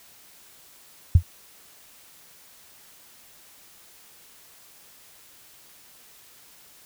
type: tone with exponential decay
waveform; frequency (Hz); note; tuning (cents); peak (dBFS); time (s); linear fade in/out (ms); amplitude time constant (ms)
sine; 86.2; F2; -22; -7; 1.15-1.23; 5; 17
effects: white hiss -52 dBFS RMS until 6.85 s